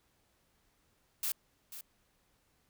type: noise with echo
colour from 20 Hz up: blue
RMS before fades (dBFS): -34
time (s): 1.23-1.32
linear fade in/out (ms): 2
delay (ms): 490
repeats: 1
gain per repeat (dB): -12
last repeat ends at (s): 1.81
effects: pink hiss -73 dBFS RMS until 2.69 s